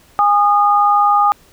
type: tone pair together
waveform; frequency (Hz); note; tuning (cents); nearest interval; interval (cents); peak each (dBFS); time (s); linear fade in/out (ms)
sine; 820 / 1227.3; G#5 / D#6; -22 / -24; perfect fifth; 698; -12; 0.19-1.32; 0
effects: pink hiss -49 dBFS RMS until 1.52 s